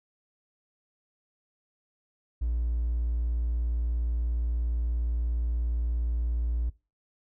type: tone with hard clipping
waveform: triangle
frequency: 58.5 Hz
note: A#1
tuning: 7 cents sharp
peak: -26 dBFS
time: 2.41-6.7 s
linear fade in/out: 10 ms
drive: 4 dB
effects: noise-tail reverb RT60 0.3 s tail -21 dB re dry